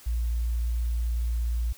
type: tone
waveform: sine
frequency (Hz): 58.27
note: A#1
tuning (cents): 0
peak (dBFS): -24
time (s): 0.06-1.73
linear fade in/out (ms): 10
effects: white hiss -51 dBFS RMS until 1.77 s